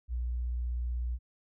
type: tone with vibrato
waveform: sine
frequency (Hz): 60.4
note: B1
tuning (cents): -38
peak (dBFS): -30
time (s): 0.08-1.19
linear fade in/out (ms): 50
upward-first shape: square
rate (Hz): 16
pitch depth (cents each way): 10
effects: none